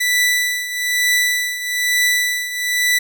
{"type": "tone with tremolo", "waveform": "sawtooth", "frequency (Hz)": 1975.5, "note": "B6", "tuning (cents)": 0, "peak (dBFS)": -9, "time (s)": [0, 2.99], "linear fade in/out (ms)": 10, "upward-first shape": "triangle", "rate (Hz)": 1.1, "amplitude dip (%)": 75, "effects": []}